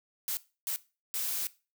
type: noise bursts at uneven times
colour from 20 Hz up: blue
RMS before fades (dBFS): -33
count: 3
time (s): 0.28-0.37 / 0.67-0.76 / 1.14-1.47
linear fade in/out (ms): 0
effects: noise-tail reverb RT60 0.3 s tail -18 dB re dry